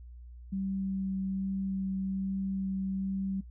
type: tone with vibrato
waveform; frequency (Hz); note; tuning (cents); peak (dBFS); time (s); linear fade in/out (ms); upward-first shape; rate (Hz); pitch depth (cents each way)
sine; 192.4; G3; -32; -30; 0.52-3.41; 10; sine; 1.2; 8
effects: noise-tail reverb RT60 0.1 s tail -19 dB re dry + added 60 Hz sine -45 dBFS peak until 3.5 s